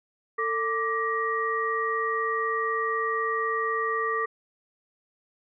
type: tone cluster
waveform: sine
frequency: 448 / 1172 / 1892 Hz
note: A4 / D6 / A#6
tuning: +31 / -4 / +25 cents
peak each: -30 / -27 / -30 dBFS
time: 0.38-4.26 s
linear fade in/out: 10 ms
effects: none